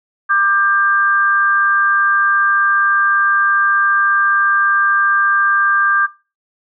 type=tone pair together; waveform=sine; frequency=1188 / 1591.3 Hz; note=D6 / G6; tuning=+20 / +26 cents; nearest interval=perfect fourth; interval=506 cents; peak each=-13 dBFS; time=0.29-6.07 s; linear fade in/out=20 ms; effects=noise-tail reverb RT60 0.3 s tail -20 dB re dry